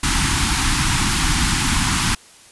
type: band-stop noise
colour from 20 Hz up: pink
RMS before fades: -18 dBFS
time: 0.03-2.15 s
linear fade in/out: 5 ms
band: 320 to 840 Hz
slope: 48 dB/octave
effects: white hiss -46 dBFS RMS until 2.51 s + resampled to 24000 Hz